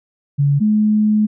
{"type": "tone pair in turn", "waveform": "sine", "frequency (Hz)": [142.1, 212.9], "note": ["C#3", "G#3"], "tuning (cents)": [43, 43], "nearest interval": "perfect fifth", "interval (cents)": 700, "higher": "second", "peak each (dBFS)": -11, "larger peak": "neither", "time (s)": [[0.38, 0.6], [0.6, 1.27]], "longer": "second", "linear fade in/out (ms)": 20, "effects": []}